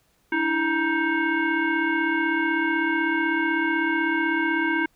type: tone with frequency modulation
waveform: sine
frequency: 948 Hz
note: A#5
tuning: 29 cents sharp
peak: -20 dBFS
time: 0.32-4.86 s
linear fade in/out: 5 ms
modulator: 620 Hz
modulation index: 1.8
effects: pink hiss -65 dBFS RMS until 4.95 s